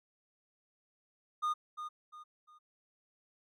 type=tone with echo; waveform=triangle; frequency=1224 Hz; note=D#6; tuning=29 cents flat; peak=-28 dBFS; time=1.42-1.54 s; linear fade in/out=20 ms; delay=350 ms; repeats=3; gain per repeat=-9 dB; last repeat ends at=2.59 s; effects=none